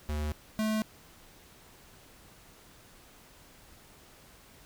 square tone pair in turn, 75.3 / 216.8 Hz, D2 / A3, +44 / -25 cents, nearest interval octave + tritone, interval 1831 cents, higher second, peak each -31 / -28 dBFS, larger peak second, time 0.09-0.32 / 0.59-0.82 s, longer neither, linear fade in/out 0 ms, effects pink hiss -56 dBFS RMS until 4.65 s

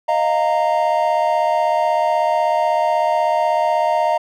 triangle chord, Eb suspended second, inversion none, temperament equal with one note detuned, 622.3 / 698.5 / 924.8 Hz, Eb5 / F5 / Bb5, 0 / 0 / -14 cents, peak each -17 dBFS, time 0.08-4.18 s, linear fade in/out 10 ms, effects none

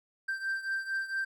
triangle beating tone pair, 1568 / 1572.4 Hz, G6 / G6, 0 / +5 cents, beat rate 4.4 Hz, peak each -31 / -35 dBFS, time 0.28-1.25 s, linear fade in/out 10 ms, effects none

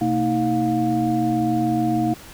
sine tone cluster, 126.5 / 229.4 / 316.3 / 710 Hz, B2 / A#3 / D#4 / F5, +42 / -28 / +29 / +28 cents, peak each -27 / -23 / -21 / -24 dBFS, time 0.01-2.14 s, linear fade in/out 5 ms, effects pink hiss -42 dBFS RMS until 2.33 s

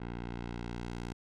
10% pulse tone with low-pass filter sweep, 59 Hz, A#1, 22 cents sharp, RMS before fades -40 dBFS, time 0-1.13 s, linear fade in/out 5 ms, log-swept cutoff 2400 to 7900 Hz, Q 0.74, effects none

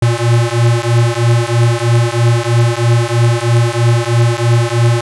square beating tone pair, 116.54 / 119.64 Hz, A#2 / A#2, 0 / +45 cents, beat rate 3.1 Hz, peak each -13 dBFS, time 0.02-5.01 s, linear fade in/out 5 ms, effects resampled to 24000 Hz

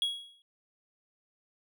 triangle tone with exponential decay, 3322 Hz, G#7, in tune, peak -23 dBFS, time 0.02-0.42 s, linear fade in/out 1 ms, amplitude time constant 85 ms, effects none

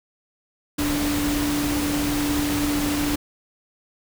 sine tone in noise, 292.1 Hz, D4, 9 cents flat, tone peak -22 dBFS, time 0.78-3.16 s, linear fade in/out 10 ms, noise pink, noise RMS -27 dBFS, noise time 0.78-3.16 s, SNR +2 dB, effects none

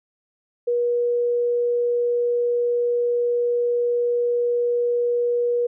sine tone, 480.8 Hz, B4, 46 cents flat, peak -18 dBFS, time 0.67-5.67 s, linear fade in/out 10 ms, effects none

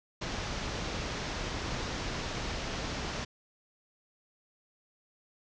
pink low-pass noise, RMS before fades -36 dBFS, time 0.21-3.25 s, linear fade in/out 10 ms, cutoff 6500 Hz, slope 48 dB/octave, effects none

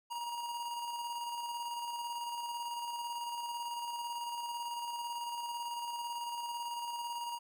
square tone with tremolo, 948 Hz, A#5, 29 cents sharp, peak -37 dBFS, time 0.1-7.39 s, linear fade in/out 20 ms, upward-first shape square, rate 18 Hz, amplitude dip 30%, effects none

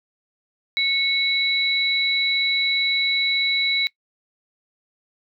sine tone pair together, 2203 / 3925 Hz, C#7 / B7, -11 / -11 cents, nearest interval minor seventh, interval 1000 cents, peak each -21 dBFS, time 0.77-3.87 s, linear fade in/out 0 ms, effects noise-tail reverb RT60 0.1 s tail -22 dB re dry

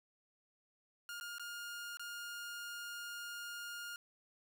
sawtooth tone with dropouts, 1416 Hz, F6, 23 cents sharp, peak -40 dBFS, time 1.09-3.96 s, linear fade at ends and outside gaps 1 ms, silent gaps 1.2-1.21 / 1.383-1.396 / 1.971-1.995 s, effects none

